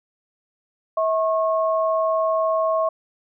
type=tone pair together; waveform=sine; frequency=645.5 / 1089 Hz; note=E5 / C#6; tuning=-37 / -31 cents; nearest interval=major sixth; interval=906 cents; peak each=-19 / -23 dBFS; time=0.97-2.89 s; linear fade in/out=5 ms; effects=none